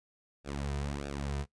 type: tone with flanger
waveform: sawtooth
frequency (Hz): 70.7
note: C#2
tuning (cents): +35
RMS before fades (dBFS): -36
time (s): 0.44-1.46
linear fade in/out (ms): 50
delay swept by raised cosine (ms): 0.96 to 3.66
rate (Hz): 1.6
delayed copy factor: -0.9
effects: noise-tail reverb RT60 0.1 s tail -19 dB re dry + resampled to 22050 Hz